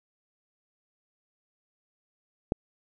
click, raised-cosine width 2 ms, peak -11 dBFS, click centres 2.521 s, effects none

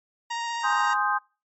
sawtooth tone with vibrato, 935 Hz, A#5, 5 cents sharp, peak -24 dBFS, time 0.3-0.94 s, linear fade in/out 10 ms, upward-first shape sine, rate 15 Hz, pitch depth 12 cents each way
sine chord, Ab major seventh, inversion none, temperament equal, 830.6 / 1046.5 / 1244.5 / 1568 Hz, Ab5 / C6 / Eb6 / G6, 0 / 0 / 0 / 0 cents, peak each -27 dBFS, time 0.63-1.19 s, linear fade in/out 20 ms
effects noise-tail reverb RT60 0.3 s tail -24 dB re dry + MP3 32 kbps

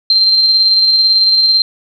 sine tone with tremolo, 4149 Hz, C8, 15 cents flat, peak -6 dBFS, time 0.1-1.62 s, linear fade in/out 2 ms, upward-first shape square, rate 18 Hz, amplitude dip 25%, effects none

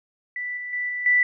sine tone with level steps, 1975 Hz, B6, in tune, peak -27 / -30 / -24 / -26 / -15 dBFS, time 0.36-1.23 s, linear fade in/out 2 ms, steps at 0.57 / 0.73 / 0.89 / 1.06 s, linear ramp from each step 2 ms, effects none

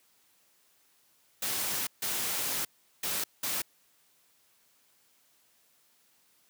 white noise bursts at uneven times, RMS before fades -32 dBFS, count 4, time 1.42-1.87 / 2.02-2.65 / 3.03-3.24 / 3.43-3.62 s, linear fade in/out 5 ms, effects white hiss -67 dBFS RMS until 6.49 s + high-pass 100 Hz 12 dB/octave

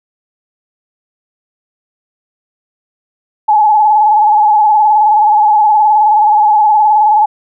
sine tone with vibrato, 849 Hz, G#5, 38 cents sharp, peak -5 dBFS, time 3.48-7.26 s, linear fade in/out 10 ms, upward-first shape sine, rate 19 Hz, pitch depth 52 cents each way, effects none

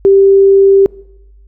sine tone, 392 Hz, G4, in tune, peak -3 dBFS, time 0.05-0.86 s, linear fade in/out 0 ms, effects noise-tail reverb RT60 0.9 s tail -23 dB re dry + added 50 Hz sine -38 dBFS peak until 1.47 s

